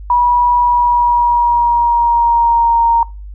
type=tone with pitch glide; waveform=sine; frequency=970 to 929.9 Hz; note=B5 to A#5; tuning=-31 to -5 cents; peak=-8 dBFS; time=0.1-3.03 s; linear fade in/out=2 ms; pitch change=-74 cents; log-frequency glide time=0.58-2.82 s; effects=noise-tail reverb RT60 0.3 s tail -23 dB re dry + added 50 Hz sine -27 dBFS peak until 3.34 s